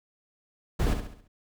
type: noise with echo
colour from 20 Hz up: brown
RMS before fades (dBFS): -24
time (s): 0.79-0.94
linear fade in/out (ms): 10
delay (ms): 68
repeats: 5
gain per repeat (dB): -7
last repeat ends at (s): 1.28
effects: none